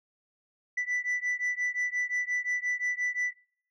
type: beating tone pair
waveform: sine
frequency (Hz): 1976 / 1981.7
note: B6 / B6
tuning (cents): 0 / +5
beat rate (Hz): 5.7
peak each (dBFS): -29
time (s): 0.77-3.33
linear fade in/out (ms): 10
effects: noise-tail reverb RT60 0.6 s tail -23 dB re dry + tanh soft clip ceiling -25 dBFS